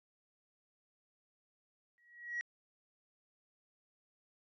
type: tone with exponential growth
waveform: sine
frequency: 1911 Hz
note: A#6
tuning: 43 cents sharp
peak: -31 dBFS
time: 1.98-2.41 s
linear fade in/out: 0 ms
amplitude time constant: 93 ms
effects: tanh soft clip ceiling -33 dBFS + resampled to 16000 Hz